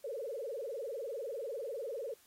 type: tone with vibrato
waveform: sine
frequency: 500 Hz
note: B4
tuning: 21 cents sharp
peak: -37 dBFS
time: 0.04-2.14 s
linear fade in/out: 5 ms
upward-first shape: sine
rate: 20 Hz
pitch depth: 240 cents each way
effects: white hiss -65 dBFS RMS until 2.26 s + AAC 48 kbps